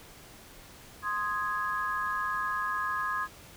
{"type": "chord", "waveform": "sine", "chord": "Ab major", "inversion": "first", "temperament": "equal", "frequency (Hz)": [1046.5, 1244.5, 1661.2], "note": ["C6", "Eb6", "Ab6"], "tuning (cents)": [0, 0, 0], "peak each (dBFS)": -33, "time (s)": [1.02, 3.28], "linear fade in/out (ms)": 50, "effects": ["pink hiss -51 dBFS RMS until 3.56 s"]}